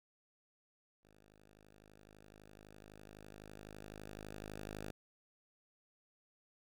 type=tone with level ramp; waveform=5% pulse; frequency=51.91 Hz; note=G#1; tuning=in tune; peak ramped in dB=-55 to -32 dBFS; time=1.03-4.91 s; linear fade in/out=5 ms; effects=none